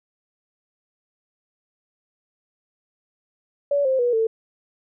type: tone with pitch steps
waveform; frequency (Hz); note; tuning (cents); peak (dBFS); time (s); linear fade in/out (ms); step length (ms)
sine; 570 / 525.7 / 484.9 / 447.2; C#5 / C5 / B4 / A4; +48 / +8 / -32 / +28; -17; 3.71-4.27; 5; 140
effects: none